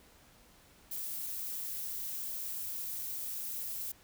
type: noise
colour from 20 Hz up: violet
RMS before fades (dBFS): -39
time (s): 0.91-3.92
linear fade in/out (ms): 5
effects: pink hiss -61 dBFS RMS until 4.03 s